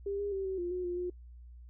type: tone with pitch steps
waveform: sine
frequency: 398.9 / 406 / 387.8 / 380.6 / 350.3 / 363.2 / 352.7 / 357.5 Hz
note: G4 / G#4 / G4 / F#4 / F4 / F#4 / F4 / F4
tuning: +30 / -39 / -19 / +49 / +5 / -32 / +17 / +41 cents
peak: -32 dBFS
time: 0.06-1.1 s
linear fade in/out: 5 ms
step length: 130 ms
effects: noise-tail reverb RT60 0.1 s tail -24 dB re dry + added 60 Hz sine -48 dBFS peak until 1.69 s